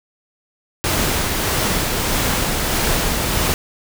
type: noise with tremolo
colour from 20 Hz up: pink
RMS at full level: -18 dBFS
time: 0.84-3.54 s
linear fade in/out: 0 ms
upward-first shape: sine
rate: 1.6 Hz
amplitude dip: 25%
effects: none